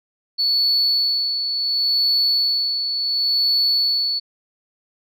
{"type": "tone with tremolo", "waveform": "sine", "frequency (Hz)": 4435, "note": "C#8", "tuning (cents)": 0, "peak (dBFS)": -13, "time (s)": [0.38, 4.2], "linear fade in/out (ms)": 20, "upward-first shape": "sine", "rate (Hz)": 0.7, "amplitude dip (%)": 55, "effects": ["tanh soft clip ceiling -12 dBFS"]}